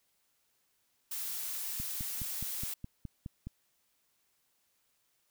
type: noise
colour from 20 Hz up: blue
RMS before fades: -38 dBFS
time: 1.11-2.74 s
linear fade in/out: 5 ms
type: click train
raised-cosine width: 5 ms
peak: -28 dBFS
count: 9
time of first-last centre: 1.8-3.47 s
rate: 4.79 Hz
effects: white hiss -75 dBFS RMS until 5.3 s